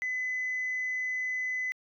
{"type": "tone", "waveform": "sine", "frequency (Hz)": 2014, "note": "B6", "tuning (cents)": 33, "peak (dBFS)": -28, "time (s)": [0.02, 1.72], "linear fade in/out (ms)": 0, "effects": ["tanh soft clip ceiling -26 dBFS"]}